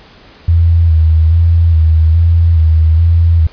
sine tone with vibrato, 81.9 Hz, E2, 11 cents flat, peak -5 dBFS, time 0.48-3.47 s, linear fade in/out 5 ms, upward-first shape square, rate 1.2 Hz, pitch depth 40 cents each way, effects pink hiss -40 dBFS RMS until 3.52 s + resampled to 11025 Hz

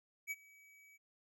square tone with ADSR envelope, 2279 Hz, C#7, 47 cents sharp, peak -37 dBFS, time 0.27-0.98 s, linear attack 41 ms, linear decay 36 ms, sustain -24 dB, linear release 25 ms, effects none

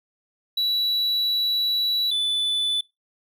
triangle tone pair in turn, 3929 / 3489 Hz, B7 / A7, -10 / -15 cents, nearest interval major second, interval 205 cents, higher first, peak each -19 dBFS, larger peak neither, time 0.57-2.11 / 2.11-2.81 s, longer first, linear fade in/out 5 ms, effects noise-tail reverb RT60 0.2 s tail -22 dB re dry

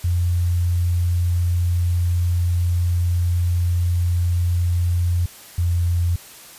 sine tone pair in turn, 87.2 / 86.4 Hz, F2 / F2, -2 / -18 cents, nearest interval unison, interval 16 cents, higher first, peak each -16 dBFS, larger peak neither, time 0.04-5.26 / 5.58-6.16 s, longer first, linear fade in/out 5 ms, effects white hiss -42 dBFS RMS until 6.58 s + resampled to 32000 Hz

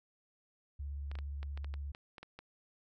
sine tone with vibrato, 70.9 Hz, C#2, 40 cents sharp, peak -38 dBFS, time 0.79-1.92 s, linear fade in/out 10 ms, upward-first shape square, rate 17 Hz, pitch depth 25 cents each way
clicks, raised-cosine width 0.3 ms, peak -32 dBFS, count 11, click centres 1.115 / 1.154 / 1.188 / 1.43 / 1.575 / 1.645 / 1.74 / 1.949 / 2.182 / 2.23 / 2.39 s
effects none

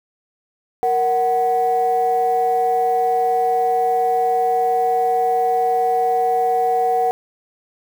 sine tone pair together, 467.8 / 745 Hz, A#4 / F#5, +6 / +12 cents, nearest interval minor sixth, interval 806 cents, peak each -19 / -15 dBFS, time 0.83-7.11 s, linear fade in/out 0 ms, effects tanh soft clip ceiling -9 dBFS + 7-bit

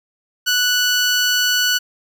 15% pulse tone, 1480 Hz, F#6, in tune, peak -8 dBFS, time 0.46-1.79 s, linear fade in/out 20 ms, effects none

